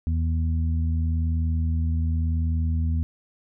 harmonic tone, 80.9 Hz, E2, 32 cents flat, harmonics 1 / 2 / 3, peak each -21 / -33 / -33 dBFS, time 0.07-3.03 s, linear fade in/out 0 ms, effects none

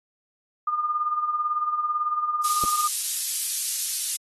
sine tone with tremolo, 1215 Hz, D#6, 42 cents flat, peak -20 dBFS, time 0.67-2.88 s, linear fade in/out 5 ms, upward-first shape sine, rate 18 Hz, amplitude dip 60%
white high-pass noise, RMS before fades -26 dBFS, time 2.44-4.17 s, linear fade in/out 10 ms, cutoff 4800 Hz, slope 12 dB/octave
click, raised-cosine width 2 ms, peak -20 dBFS, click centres 2.638 s
effects AAC 32 kbps

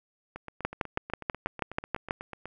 two click trains, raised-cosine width 0.5 ms, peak -24 / -12 dBFS, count 18 / 10, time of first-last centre 0.36-2.456 / 0.65-2.109 s, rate 8.11 / 6.17 Hz, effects none

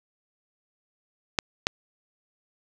clicks, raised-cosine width 0.2 ms, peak -4 dBFS, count 2, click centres 1.388 / 1.669 s, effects none

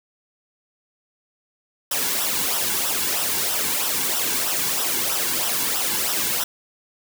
white noise with flanger, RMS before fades -23 dBFS, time 1.91-6.44 s, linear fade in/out 5 ms, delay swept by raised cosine 0.44 to 1.64 ms, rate 3.1 Hz, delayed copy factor -0.65, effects none

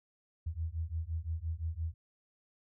sine beating tone pair, 78.8 / 84.6 Hz, D#2 / E2, +23 / +45 cents, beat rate 5.8 Hz, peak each -37 / -37 dBFS, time 0.46-1.94 s, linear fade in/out 10 ms, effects none

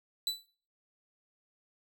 40% pulse tone with exponential decay, 3974 Hz, B7, 10 cents sharp, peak -26 dBFS, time 0.27-0.46 s, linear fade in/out 1 ms, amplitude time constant 41 ms, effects noise-tail reverb RT60 0.4 s tail -17 dB re dry

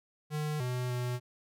square tone with pitch steps, 151.4 / 125 / 123.7 Hz, D#3 / B2 / B2, -47 / +21 / +3 cents, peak -32 dBFS, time 0.3-1.2 s, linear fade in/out 50 ms, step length 300 ms, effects none

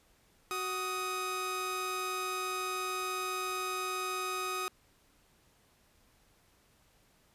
sawtooth tone pair together, 371.9 / 1251 Hz, F#4 / D#6, +9 / +9 cents, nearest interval octave + major sixth, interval 2100 cents, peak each -35 / -31 dBFS, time 0.51-4.68 s, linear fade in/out 0 ms, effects pink hiss -67 dBFS RMS until 7.34 s + resampled to 32000 Hz

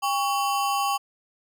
square ring-modulated tone, 960 Hz, B5, 49 cents flat, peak -20 dBFS, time 0.02-0.98 s, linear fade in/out 20 ms, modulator 156 Hz, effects none

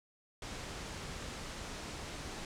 pink low-pass noise, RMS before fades -44 dBFS, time 0.42-2.45 s, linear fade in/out 2 ms, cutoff 8200 Hz, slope 24 dB/octave, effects none

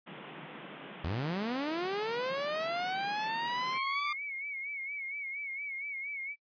pink band-pass noise, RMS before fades -47 dBFS, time 0.06-3.79 s, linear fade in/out 20 ms, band 140 to 3400 Hz, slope 96 dB/octave
sawtooth linear sweep, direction up, 73.1 to 1190 Hz, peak -28 dBFS, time 1.04-4.13 s, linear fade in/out 5 ms
sine tone with vibrato, 2217 Hz, C#7, in tune, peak -36 dBFS, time 3.72-6.36 s, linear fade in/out 50 ms, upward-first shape sine, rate 4.3 Hz, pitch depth 74 cents each way
effects noise-tail reverb RT60 0.1 s tail -25 dB re dry + resampled to 11025 Hz

